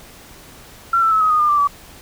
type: tone with pitch steps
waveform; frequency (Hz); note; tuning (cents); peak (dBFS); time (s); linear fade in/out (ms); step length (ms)
sine; 1361 / 1328.4 / 1296.5 / 1265.5 / 1235.1 / 1205.5 / 1176.6 / 1148.4; F6 / E6 / E6 / D#6 / D#6 / D6 / D6 / D6; -45 / +13 / -29 / +29 / -13 / +45 / +3 / -39; -12; 0.93-1.674; 5; 93
effects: pink hiss -42 dBFS RMS until 2.01 s